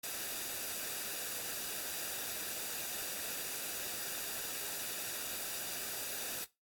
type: noise with comb filter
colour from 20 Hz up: white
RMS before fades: -40 dBFS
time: 0.03-6.45 s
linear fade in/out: 10 ms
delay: 0.94 ms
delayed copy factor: -0.5
effects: noise-tail reverb RT60 0.2 s tail -17 dB re dry + AAC 64 kbps